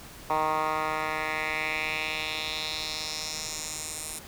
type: tone with band-pass filter sweep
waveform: 10% pulse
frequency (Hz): 155.56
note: D#3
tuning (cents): 0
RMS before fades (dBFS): -31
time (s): 0.3-4.19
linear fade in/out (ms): 2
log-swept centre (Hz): 1000 to 9400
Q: 2.5
effects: pink hiss -46 dBFS RMS until 4.27 s